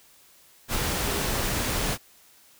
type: tone in noise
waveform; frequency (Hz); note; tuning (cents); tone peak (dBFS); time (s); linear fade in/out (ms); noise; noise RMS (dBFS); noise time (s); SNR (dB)
sine; 405.4; G#4; -42; -33; 1.02-1.26; 50; pink; -27; 0.68-1.98; -9
effects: white hiss -56 dBFS RMS until 2.59 s